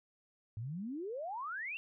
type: exponential sweep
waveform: sine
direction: up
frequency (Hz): 102.6 to 2794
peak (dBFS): -38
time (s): 0.57-1.77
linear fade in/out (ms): 0
effects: none